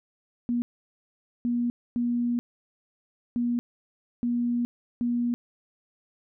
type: tone bursts at uneven times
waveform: sine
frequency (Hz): 240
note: B3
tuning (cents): -49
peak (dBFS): -23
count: 6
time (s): 0.49-0.62 / 1.45-1.7 / 1.96-2.39 / 3.36-3.59 / 4.23-4.65 / 5.01-5.34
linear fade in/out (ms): 0
effects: none